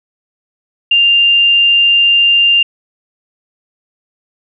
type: tone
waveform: sine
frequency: 2794 Hz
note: F7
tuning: in tune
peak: -6 dBFS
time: 0.91-2.63 s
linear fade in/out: 5 ms
effects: none